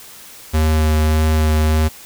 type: tone with vibrato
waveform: square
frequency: 77.78 Hz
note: D#2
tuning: in tune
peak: -13 dBFS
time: 0.53-1.89 s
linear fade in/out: 20 ms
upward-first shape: sine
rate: 1.7 Hz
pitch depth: 11 cents each way
effects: white hiss -39 dBFS RMS until 2.05 s